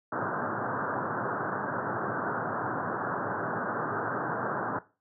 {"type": "band-pass noise", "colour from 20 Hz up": "white", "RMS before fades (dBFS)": -32, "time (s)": [0.12, 4.79], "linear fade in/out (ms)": 5, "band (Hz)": [100, 1600], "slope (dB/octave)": 96, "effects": ["noise-tail reverb RT60 0.3 s tail -17 dB re dry"]}